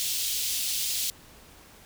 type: high-pass noise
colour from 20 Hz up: pink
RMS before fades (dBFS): -29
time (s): 0-1.1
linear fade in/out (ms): 0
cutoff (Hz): 3200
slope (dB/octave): 24
effects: pink hiss -52 dBFS RMS until 1.85 s

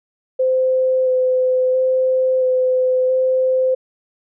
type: tone with vibrato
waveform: sine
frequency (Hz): 514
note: C5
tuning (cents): -31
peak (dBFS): -13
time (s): 0.39-3.75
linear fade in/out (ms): 10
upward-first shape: square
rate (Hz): 0.74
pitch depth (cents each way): 10
effects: none

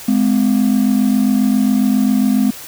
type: ring-modulated tone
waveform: triangle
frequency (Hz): 233.1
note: A#3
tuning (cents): 0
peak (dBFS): -5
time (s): 0.08-2.51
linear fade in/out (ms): 5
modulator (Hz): 23.7
effects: tanh soft clip ceiling -4 dBFS + white hiss -33 dBFS RMS until 2.67 s

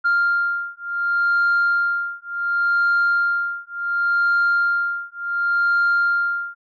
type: beating tone pair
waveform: sine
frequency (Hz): 1396.9 / 1397.59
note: F6 / F6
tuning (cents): 0 / +1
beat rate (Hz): 0.69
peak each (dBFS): -19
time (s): 0.04-6.55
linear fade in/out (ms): 20
effects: tanh soft clip ceiling -12 dBFS

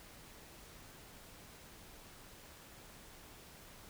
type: silence
effects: pink hiss -56 dBFS RMS until 3.89 s

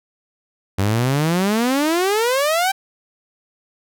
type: exponential sweep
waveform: sawtooth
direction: up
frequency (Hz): 94 to 791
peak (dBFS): -12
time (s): 0.78-2.72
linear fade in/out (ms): 10
effects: none

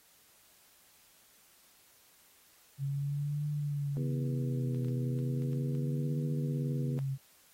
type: tone with vibrato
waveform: sine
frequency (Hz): 137.7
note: C#3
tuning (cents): -11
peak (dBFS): -31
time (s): 2.78-7.18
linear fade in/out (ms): 50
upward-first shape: triangle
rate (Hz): 0.36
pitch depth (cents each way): 130
type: harmonic tone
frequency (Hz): 81.1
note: E2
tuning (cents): -28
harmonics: 2 / 3 / 4 / 5 / 6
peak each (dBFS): -45 / -38 / -45 / -45 / -46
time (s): 3.97-6.99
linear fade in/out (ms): 0
type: clicks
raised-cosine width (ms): 0.2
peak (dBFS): -39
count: 7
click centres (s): 4.747 / 4.847 / 4.884 / 5.189 / 5.421 / 5.531 / 5.751
effects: white hiss -63 dBFS RMS until 7.53 s + AAC 48 kbps

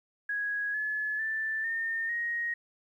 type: tone with pitch steps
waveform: sine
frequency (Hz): 1661.2 / 1712.8 / 1766.1 / 1821 / 1877.6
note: G#6 / A6 / A6 / A#6 / A#6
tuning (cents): 0 / -47 / +6 / -41 / +12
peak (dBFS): -29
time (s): 0.29-2.54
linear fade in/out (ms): 5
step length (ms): 450
effects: 11-bit

